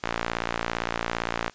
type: tone with band-pass filter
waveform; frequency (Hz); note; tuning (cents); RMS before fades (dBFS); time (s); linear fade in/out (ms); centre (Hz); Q
sawtooth; 57.6; A#1; -20; -30; 0.03-1.5; 10; 1600; 0.75
effects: white hiss -55 dBFS RMS until 1.54 s + resampled to 16000 Hz